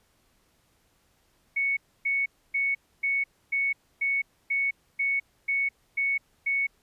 sine tone bursts, 2217 Hz, C#7, in tune, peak -23 dBFS, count 11, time 1.56-6.67 s, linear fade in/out 10 ms, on 210 ms, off 280 ms, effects pink hiss -67 dBFS RMS until 6.82 s + resampled to 32000 Hz

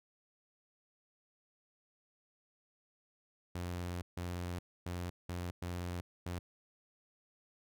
sawtooth tone bursts at uneven times, 88.3 Hz, F2, 20 cents sharp, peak -34 dBFS, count 6, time 3.55-4.02 / 4.17-4.59 / 4.86-5.1 / 5.29-5.51 / 5.62-6.01 / 6.26-6.39 s, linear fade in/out 5 ms, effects none

